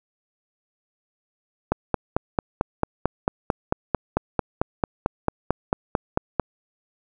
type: click train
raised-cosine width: 1 ms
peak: -5 dBFS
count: 22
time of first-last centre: 1.72-6.397 s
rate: 4.49 Hz
effects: none

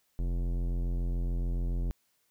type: tone with tanh clipping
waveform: sine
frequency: 43.52 Hz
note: F1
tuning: 5 cents flat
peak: -30 dBFS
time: 0.19-1.91 s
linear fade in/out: 0 ms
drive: 17 dB
effects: white hiss -73 dBFS RMS until 2.3 s

